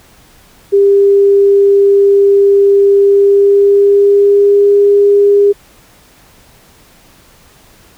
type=tone with pitch glide; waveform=sine; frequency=398.9 to 404.7 Hz; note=G4 to G#4; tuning=+30 to -45 cents; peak=-4 dBFS; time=0.72-5.53 s; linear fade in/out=20 ms; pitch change=+25 cents; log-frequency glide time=3-4.72 s; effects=pink hiss -44 dBFS RMS until 7.97 s